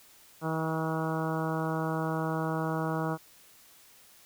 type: harmonic tone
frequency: 160 Hz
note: D#3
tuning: 49 cents sharp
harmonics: 1 / 2 / 3 / 4 / 5 / 6 / 7 / 8 / 9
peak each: -32 / -35 / -37 / -38 / -39 / -40 / -40 / -41 / -42 dBFS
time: 0.41-3.18 s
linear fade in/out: 50 ms
effects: white hiss -57 dBFS RMS until 4.25 s